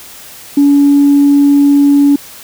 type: tone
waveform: sine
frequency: 284.2 Hz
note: C#4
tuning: 43 cents sharp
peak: -3 dBFS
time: 0.57-2.16 s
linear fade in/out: 5 ms
effects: tanh soft clip ceiling 0 dBFS + white hiss -33 dBFS RMS until 2.43 s